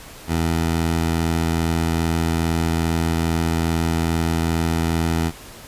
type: tone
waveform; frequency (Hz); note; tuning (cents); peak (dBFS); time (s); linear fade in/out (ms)
15% pulse; 82.41; E2; 0; -12; 0.27-5.32; 50
effects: pink hiss -40 dBFS RMS until 5.67 s + resampled to 32000 Hz